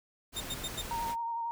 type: noise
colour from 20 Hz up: pink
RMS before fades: -41 dBFS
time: 0.32-1.16 s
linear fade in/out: 50 ms
type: tone bursts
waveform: sawtooth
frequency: 3662 Hz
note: A#7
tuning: 32 cents flat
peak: -31 dBFS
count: 4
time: 0.36-0.819 s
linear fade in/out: 10 ms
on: 48 ms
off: 89 ms
type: tone with vibrato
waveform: sine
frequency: 928 Hz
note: A#5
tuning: 8 cents flat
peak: -32 dBFS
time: 0.91-1.51 s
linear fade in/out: 0 ms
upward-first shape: sine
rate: 11 Hz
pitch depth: 23 cents each way
effects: none